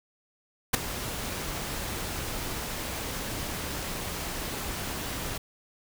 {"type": "noise with ADSR envelope", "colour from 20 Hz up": "pink", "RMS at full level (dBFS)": -18, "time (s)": [0.73, 5.38], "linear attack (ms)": 14, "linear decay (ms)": 8, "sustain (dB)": -16, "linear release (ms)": 6, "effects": []}